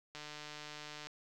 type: click train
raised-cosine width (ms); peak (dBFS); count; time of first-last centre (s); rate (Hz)
0.2; -29; 139; 0.15-1.07; 150
effects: none